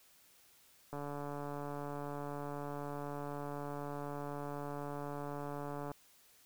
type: click train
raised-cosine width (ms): 1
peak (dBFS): -29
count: 719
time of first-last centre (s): 0.93-5.916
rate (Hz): 144
effects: white hiss -65 dBFS RMS until 6.45 s